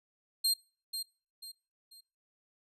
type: tone with echo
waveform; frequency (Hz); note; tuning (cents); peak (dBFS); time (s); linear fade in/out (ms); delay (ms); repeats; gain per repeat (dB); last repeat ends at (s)
sawtooth; 4196; C8; +4; -23; 0.44-0.54; 10; 490; 3; -9; 2.01
effects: noise-tail reverb RT60 0.4 s tail -23 dB re dry + resampled to 32000 Hz